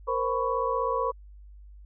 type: tone cluster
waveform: sine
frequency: 465.9 / 522 / 993 / 1113 Hz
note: A#4 / C5 / B5 / C#6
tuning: -1 / -4 / +9 / +7 cents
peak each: -30 dBFS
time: 0.07-1.12 s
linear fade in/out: 20 ms
effects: added 50 Hz sine -45 dBFS peak until 1.85 s